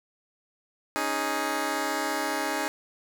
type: chord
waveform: 10% pulse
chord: C# suspended second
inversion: none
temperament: just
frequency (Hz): 277.2 / 311.8 / 415.8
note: C#4 / D#4 / G#4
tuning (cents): 0 / +4 / +2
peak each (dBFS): -24 / -22 / -25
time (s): 0.96-2.68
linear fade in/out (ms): 0
effects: none